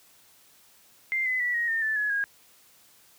sine tone with pitch steps, 2093 / 2021 / 1950.6 / 1883.1 / 1817.9 / 1754.9 / 1694.2 / 1635.5 Hz, C7 / B6 / B6 / A#6 / A#6 / A6 / G#6 / G#6, 0 / +39 / -22 / +17 / -44 / -5 / +34 / -27 cents, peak -24 dBFS, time 1.12-2.24 s, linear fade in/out 0 ms, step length 140 ms, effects white hiss -58 dBFS RMS until 3.18 s + high-pass 60 Hz 12 dB/octave

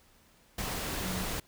sine tone in noise, 185 Hz, F#3, in tune, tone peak -36 dBFS, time 1.03-1.25 s, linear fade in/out 5 ms, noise pink, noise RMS -35 dBFS, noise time 0.58-1.4 s, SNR -4 dB, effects pink hiss -63 dBFS RMS until 1.47 s

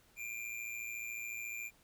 square tone with amplitude modulation, 2385 Hz, D7, 26 cents sharp, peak -38 dBFS, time 0.16-1.71 s, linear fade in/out 50 ms, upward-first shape sine, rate 114 Hz, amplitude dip 65%, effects pink hiss -67 dBFS RMS until 1.83 s

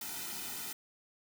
white noise with comb filter, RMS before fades -41 dBFS, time 0.01-0.73 s, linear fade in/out 5 ms, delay 1.8 ms, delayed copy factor -0.9, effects none

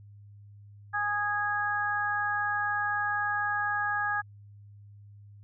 harmonic tone, 413.5 Hz, G#4, 8 cents flat, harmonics 2 / 3 / 4, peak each -32 / -33 / -29 dBFS, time 0.93-4.22 s, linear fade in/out 20 ms, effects added 102 Hz sine -48 dBFS peak until 5.43 s

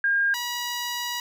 sine / 10% pulse tone pair in turn, 1614 / 966.6 Hz, G#6 / B5, -50 / -38 cents, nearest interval major sixth, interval 888 cents, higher first, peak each -19 dBFS, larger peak neither, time 0.04-0.34 / 0.34-1.2 s, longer second, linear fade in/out 2 ms, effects none

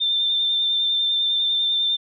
sine tone with vibrato, 3579 Hz, A7, 29 cents sharp, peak -18 dBFS, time 0-1.97 s, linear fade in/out 20 ms, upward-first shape sine, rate 10 Hz, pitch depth 18 cents each way, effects none

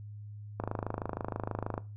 click train, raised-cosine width 1 ms, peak -19 dBFS, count 32, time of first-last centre 0.6-1.779 s, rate 26.3 Hz, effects noise-tail reverb RT60 0.3 s tail -18 dB re dry + added 104 Hz sine -42 dBFS peak until 1.96 s

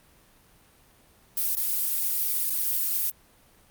violet noise with dropouts, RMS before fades -26 dBFS, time 1.37-3.1 s, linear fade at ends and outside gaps 1 ms, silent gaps 1.551-1.569 / 2.497-2.504 s, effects pink hiss -58 dBFS RMS until 3.7 s + Opus 32 kbps

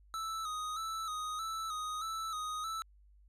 square tone with vibrato, 1282 Hz, E6, 49 cents flat, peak -37 dBFS, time 0.14-2.82 s, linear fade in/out 0 ms, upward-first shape square, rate 1.6 Hz, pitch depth 47 cents each way, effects added 50 Hz sine -59 dBFS peak until 3.28 s + low-pass 11000 Hz 12 dB/octave

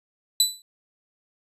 25% pulse tone with exponential decay, 3980 Hz, B7, 13 cents sharp, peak -9 dBFS, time 0.4-0.62 s, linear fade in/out 2 ms, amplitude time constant 46 ms, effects resampled to 32000 Hz

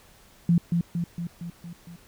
sine tone with echo, 171 Hz, F3, 36 cents flat, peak -16 dBFS, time 0.49-0.58 s, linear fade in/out 2 ms, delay 230 ms, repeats 6, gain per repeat -4 dB, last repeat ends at 1.96 s, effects pink hiss -55 dBFS RMS until 2.07 s

